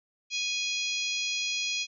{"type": "harmonic tone", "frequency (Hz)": 829, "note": "G#5", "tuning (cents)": -3, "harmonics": [3, 4, 5, 6, 7, 8], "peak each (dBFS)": [-32, -34, -36, -38, -39, -40], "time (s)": [0.3, 1.87], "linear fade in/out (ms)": 50, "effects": []}